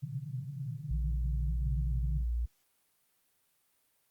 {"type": "band-pass noise", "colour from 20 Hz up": "pink", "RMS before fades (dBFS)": -39, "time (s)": [0.02, 2.25], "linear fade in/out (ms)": 20, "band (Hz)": [120, 160], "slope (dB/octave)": 96}
{"type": "tone", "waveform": "sine", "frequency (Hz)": 58.6, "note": "A#1", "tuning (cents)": 10, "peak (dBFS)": -29, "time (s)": [0.9, 2.46], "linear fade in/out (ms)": 10}
{"effects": ["white hiss -73 dBFS RMS until 4.1 s", "Opus 48 kbps"]}